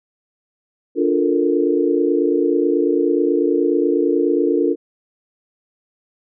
sine chord, Bb major seventh, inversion first, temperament just, 291.4 / 349.6 / 437 / 466.2 Hz, D4 / F4 / A4 / Bb4, -13 / +2 / -12 / 0 cents, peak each -19 / -18 / -21 / -21 dBFS, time 0.95-4.76 s, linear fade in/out 50 ms, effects none

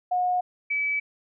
sine tone pair in turn, 724 / 2294 Hz, F#5 / D7, -38 / -41 cents, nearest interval octave + minor sixth, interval 1997 cents, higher second, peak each -21 / -23 dBFS, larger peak first, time 0.11-0.41 / 0.7-1 s, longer neither, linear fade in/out 10 ms, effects none

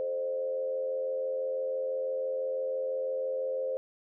sine tone with frequency modulation, 524 Hz, C5, 2 cents sharp, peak -29 dBFS, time 0-3.77 s, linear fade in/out 0 ms, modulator 86 Hz, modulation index 0.58, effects none

